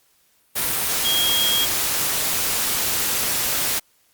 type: tone in noise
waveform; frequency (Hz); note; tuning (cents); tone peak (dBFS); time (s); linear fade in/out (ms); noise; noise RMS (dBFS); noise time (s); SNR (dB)
sine; 3263; G#7; -31; -19; 1.04-1.66; 20; white; -22; 0.55-3.8; 0
effects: white hiss -61 dBFS RMS until 4.13 s + Opus 48 kbps